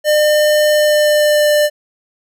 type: tone with pitch glide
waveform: square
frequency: 603 to 595.4 Hz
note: D5 to D5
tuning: +46 to +24 cents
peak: -10 dBFS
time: 0.04-1.7 s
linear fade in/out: 50 ms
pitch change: -22 cents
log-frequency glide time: 0.7-1.51 s
effects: none